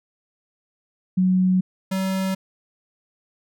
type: tone pair in turn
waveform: sine / square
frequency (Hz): 185 / 190.31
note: F#3 / F#3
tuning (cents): 0 / +49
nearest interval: unison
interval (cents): 49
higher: second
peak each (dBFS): -15 / -22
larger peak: first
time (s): 1.17-1.61 / 1.91-2.35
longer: neither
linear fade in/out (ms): 10
effects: none